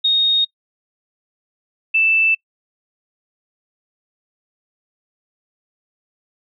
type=tone pair in turn; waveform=sine; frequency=3721 / 2647 Hz; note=A#7 / E7; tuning=-4 / +7 cents; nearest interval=tritone; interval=589 cents; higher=first; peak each=-12 dBFS; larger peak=neither; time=0.04-0.45 / 1.94-2.35 s; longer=neither; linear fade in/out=10 ms; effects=noise-tail reverb RT60 0.1 s tail -26 dB re dry